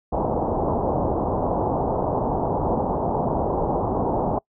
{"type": "low-pass noise", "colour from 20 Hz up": "white", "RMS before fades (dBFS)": -23, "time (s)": [0.12, 4.39], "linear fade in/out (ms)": 10, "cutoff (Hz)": 920, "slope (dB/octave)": 48, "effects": ["noise-tail reverb RT60 0.1 s tail -26 dB re dry"]}